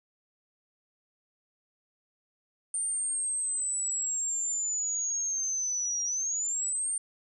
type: linear two-way sweep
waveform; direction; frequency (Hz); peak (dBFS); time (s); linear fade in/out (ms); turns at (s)
sine; down then up; 8930 to 5690 to 8930; -28; 2.74-6.98; 2; 6.04
effects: none